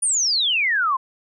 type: exponential sweep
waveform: sine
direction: down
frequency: 9700 to 1012 Hz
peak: -17 dBFS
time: 0.02-0.97 s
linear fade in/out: 10 ms
effects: none